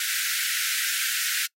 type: high-pass noise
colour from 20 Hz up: pink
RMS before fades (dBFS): -27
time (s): 0-1.46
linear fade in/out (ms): 2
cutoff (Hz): 1400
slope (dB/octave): 96
effects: noise-tail reverb RT60 0.1 s tail -24 dB re dry + AAC 48 kbps